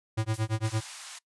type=tone with tremolo; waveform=square; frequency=110 Hz; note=A2; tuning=in tune; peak=-25 dBFS; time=0.17-0.81 s; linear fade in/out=10 ms; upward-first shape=sine; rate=8.8 Hz; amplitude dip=100%
type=noise with exponential decay; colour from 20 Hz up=blue; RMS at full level=-36 dBFS; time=0.34-0.55 s; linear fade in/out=0 ms; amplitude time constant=45 ms
type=band-pass noise; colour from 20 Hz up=white; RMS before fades=-44 dBFS; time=0.64-1.19 s; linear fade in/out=10 ms; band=810 to 9800 Hz; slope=24 dB/octave
effects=noise-tail reverb RT60 0.1 s tail -22 dB re dry + resampled to 24000 Hz